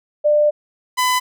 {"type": "tone pair in turn", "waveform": ["sine", "sawtooth"], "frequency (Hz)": [596, 1004.9], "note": ["D5", "B5"], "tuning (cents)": [25, 30], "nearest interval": "major sixth", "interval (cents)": 905, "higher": "second", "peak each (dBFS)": -11, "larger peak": "neither", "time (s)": [[0.24, 0.51], [0.97, 1.2]], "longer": "first", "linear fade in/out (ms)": 20, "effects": []}